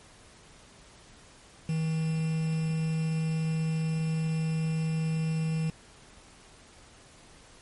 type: tone with quantisation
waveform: triangle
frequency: 160 Hz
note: D#3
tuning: 49 cents sharp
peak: -24 dBFS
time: 1.69-5.7 s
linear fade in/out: 2 ms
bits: 7
effects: pink hiss -54 dBFS RMS until 7.61 s + MP3 48 kbps